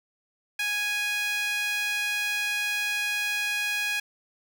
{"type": "tone with high-pass filter", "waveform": "sawtooth", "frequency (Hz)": 829, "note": "G#5", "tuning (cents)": -3, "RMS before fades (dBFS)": -28, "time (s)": [0.59, 4], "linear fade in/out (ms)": 5, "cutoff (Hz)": 2100, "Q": 4.4, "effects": []}